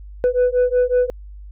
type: beating tone pair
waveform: sine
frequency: 493.9 / 499.3 Hz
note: B4 / B4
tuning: 0 / +19 cents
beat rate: 5.4 Hz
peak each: -15 dBFS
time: 0.24-1.1 s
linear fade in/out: 0 ms
effects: tanh soft clip ceiling -11 dBFS + added 50 Hz sine -34 dBFS peak until 1.51 s

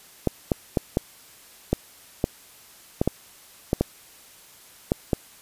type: clicks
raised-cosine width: 2 ms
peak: -6 dBFS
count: 12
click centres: 0.273 / 0.518 / 0.772 / 0.971 / 1.73 / 2.241 / 3.015 / 3.076 / 3.731 / 3.81 / 4.919 / 5.132 s
effects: white hiss -50 dBFS RMS until 5.41 s + resampled to 32000 Hz

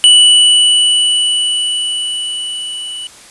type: tone with level ramp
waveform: square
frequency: 2960 Hz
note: F#7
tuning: in tune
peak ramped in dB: -3 to -23 dBFS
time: 0.04-3.07 s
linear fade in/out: 0 ms
effects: white hiss -38 dBFS RMS until 3.3 s + resampled to 24000 Hz

